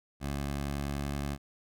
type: tone with pitch glide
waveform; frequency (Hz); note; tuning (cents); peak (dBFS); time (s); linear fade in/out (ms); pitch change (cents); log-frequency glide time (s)
15% pulse; 70.4 to 70.89; C#2 to C#2; +27 to +39; -26; 0.2-1.38; 50; +12; 0.48-1.17
effects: none